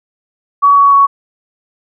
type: tone with pitch steps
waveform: sine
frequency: 1131 / 1123.8 / 1116.7 Hz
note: C#6 / C#6 / C#6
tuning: +34 / +23 / +12 cents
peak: -4 dBFS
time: 0.62-1.07 s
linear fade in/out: 20 ms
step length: 150 ms
effects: none